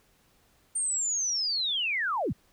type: linear sweep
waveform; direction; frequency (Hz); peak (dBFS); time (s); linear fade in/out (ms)
sine; down; 8870 to 54.5; -26; 0.75-2.33; 10
effects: pink hiss -65 dBFS RMS until 2.52 s